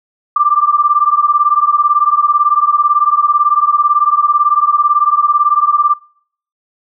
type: beating tone pair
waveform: sine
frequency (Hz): 1174.7 / 1192.7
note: D6 / D6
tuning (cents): 0 / +26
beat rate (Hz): 18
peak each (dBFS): -11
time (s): 0.36-5.94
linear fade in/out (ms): 5
effects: noise-tail reverb RT60 0.6 s tail -25 dB re dry